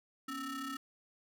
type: ring-modulated tone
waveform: 35% pulse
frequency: 518 Hz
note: C5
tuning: 17 cents flat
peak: -34 dBFS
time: 0.28-0.77 s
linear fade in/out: 5 ms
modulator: 794 Hz
effects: none